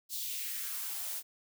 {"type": "noise with high-pass filter sweep", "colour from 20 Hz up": "blue", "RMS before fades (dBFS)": -38, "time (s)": [0.09, 1.23], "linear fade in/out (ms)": 50, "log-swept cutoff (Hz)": [4400, 450], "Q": 2, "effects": []}